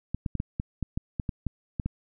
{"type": "clicks", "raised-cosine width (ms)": 5, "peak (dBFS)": -16, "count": 12, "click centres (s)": [0.146, 0.262, 0.353, 0.401, 0.599, 0.827, 0.975, 1.198, 1.292, 1.467, 1.798, 1.86], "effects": []}